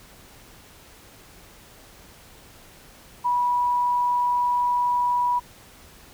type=tone; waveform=sine; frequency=976 Hz; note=B5; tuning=21 cents flat; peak=-19 dBFS; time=3.24-5.4 s; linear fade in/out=20 ms; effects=pink hiss -49 dBFS RMS until 6.13 s